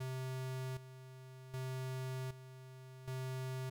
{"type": "tone with tremolo", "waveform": "square", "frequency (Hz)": 130, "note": "C3", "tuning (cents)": -11, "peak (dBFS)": -40, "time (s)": [0, 3.7], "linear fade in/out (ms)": 10, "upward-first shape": "square", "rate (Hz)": 0.65, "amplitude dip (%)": 75, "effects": []}